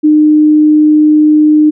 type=tone; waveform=sine; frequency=304.1 Hz; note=D#4; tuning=40 cents flat; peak=-3 dBFS; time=0.03-1.71 s; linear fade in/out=20 ms; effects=none